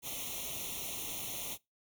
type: noise with comb filter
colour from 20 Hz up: white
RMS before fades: -40 dBFS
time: 0.02-1.58 s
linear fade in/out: 50 ms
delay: 0.31 ms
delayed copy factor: +0.95
effects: noise-tail reverb RT60 0.2 s tail -22 dB re dry